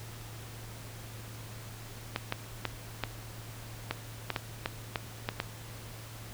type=clicks; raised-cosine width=0.3 ms; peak=-14 dBFS; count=11; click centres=2.161 / 2.324 / 2.653 / 3.037 / 3.91 / 4.303 / 4.362 / 4.659 / 4.958 / 5.289 / 5.401 s; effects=added 112 Hz sine -45 dBFS peak until 6.33 s + pink hiss -48 dBFS RMS until 6.33 s